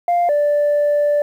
sine tone pair in turn, 698.5 / 585.8 Hz, F5 / D5, 0 / -5 cents, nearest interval minor third, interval 305 cents, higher first, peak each -11 dBFS, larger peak neither, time 0.08-0.29 / 0.29-1.22 s, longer second, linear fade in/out 2 ms, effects tanh soft clip ceiling -11 dBFS + 8-bit

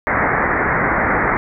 white low-pass noise, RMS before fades -17 dBFS, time 0.07-1.37 s, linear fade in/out 0 ms, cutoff 2100 Hz, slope 96 dB/octave, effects none

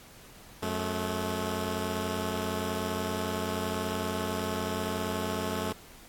10% pulse tone pair together, 90.6 / 216 Hz, F#2 / A3, -36 / -32 cents, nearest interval octave + minor third, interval 1504 cents, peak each -25 / -24 dBFS, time 0.62-5.73 s, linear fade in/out 10 ms, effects pink hiss -52 dBFS RMS until 6.08 s + AAC 64 kbps

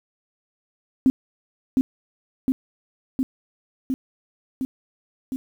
sine tone with echo, 261.6 Hz, C4, in tune, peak -12 dBFS, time 1.06-1.1 s, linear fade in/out 0 ms, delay 710 ms, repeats 6, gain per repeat -2 dB, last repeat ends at 5.36 s, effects 8-bit

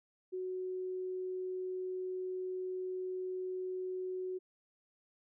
sine tone, 370 Hz, F#4, in tune, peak -36 dBFS, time 0.32-4.39 s, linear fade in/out 20 ms, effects none

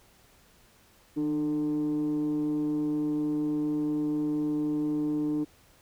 sine tone with frequency modulation, 300.7 Hz, D4, 41 cents sharp, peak -24 dBFS, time 1.16-5.45 s, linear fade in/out 20 ms, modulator 145 Hz, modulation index 0.41, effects tanh soft clip ceiling -23 dBFS + pink hiss -60 dBFS RMS until 5.81 s

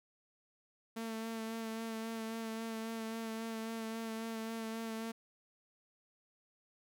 sawtooth tone with vibrato, 224.7 Hz, A3, 37 cents sharp, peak -35 dBFS, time 0.96-5.12 s, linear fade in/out 10 ms, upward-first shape sine, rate 3.7 Hz, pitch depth 21 cents each way, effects none

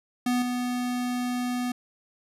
square tone with level steps, 246.9 Hz, B3, in tune, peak -23 / -27 dBFS, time 0.26-1.72 s, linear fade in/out 5 ms, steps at 0.42 s, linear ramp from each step 2 ms, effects resampled to 32000 Hz

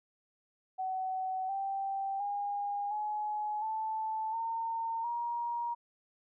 sine tone with pitch steps, 753 / 782.3 / 812.7 / 844.2 / 877 / 911.1 / 946.5 Hz, F#5 / G5 / G#5 / G#5 / A5 / A#5 / A#5, +30 / -4 / -38 / +28 / -6 / -40 / +26 cents, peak -32 dBFS, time 0.78-5.75 s, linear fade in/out 20 ms, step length 710 ms, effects none

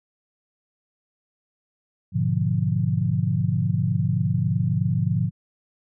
sine chord, G# diminished seventh, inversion none, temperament equal, 103.83 / 123.47 / 146.83 / 174.61 Hz, G#2 / B2 / D3 / F3, 0 / 0 / 0 / 0 cents, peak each -25 dBFS, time 2.12-5.31 s, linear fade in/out 50 ms, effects none

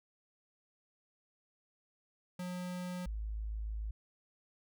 square / sine tone pair in turn, 180 / 53.51 Hz, F#3 / A1, -47 / -48 cents, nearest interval octave + major sixth, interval 2101 cents, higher first, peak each -39 / -36 dBFS, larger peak second, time 2.39-3.06 / 3.06-3.91 s, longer second, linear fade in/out 5 ms, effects none

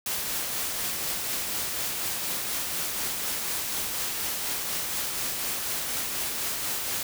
white noise with tremolo, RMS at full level -29 dBFS, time 0.06-7.03 s, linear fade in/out 2 ms, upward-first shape triangle, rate 4.1 Hz, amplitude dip 30%, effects none

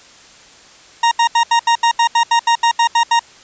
40% pulse tone bursts, 932.3 Hz, A#5, in tune, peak -9 dBFS, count 14, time 1.03-3.194 s, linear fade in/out 5 ms, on 84 ms, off 76 ms, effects white hiss -43 dBFS RMS until 3.43 s + resampled to 16000 Hz

